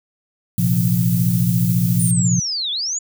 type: chord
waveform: sine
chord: Bb suspended second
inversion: none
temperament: equal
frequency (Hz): 116.54 / 130.81 / 174.61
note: Bb2 / C3 / F3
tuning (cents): 0 / 0 / 0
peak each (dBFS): -19 / -21 / -17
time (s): 0.58-2.4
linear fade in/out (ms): 5
type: noise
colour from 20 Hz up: violet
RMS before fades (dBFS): -28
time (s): 0.58-2.11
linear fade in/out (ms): 0
type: linear two-way sweep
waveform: sine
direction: down then up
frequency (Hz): 9670 to 3322 to 7070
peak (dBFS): -20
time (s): 1.99-2.99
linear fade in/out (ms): 10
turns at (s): 2.71
effects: none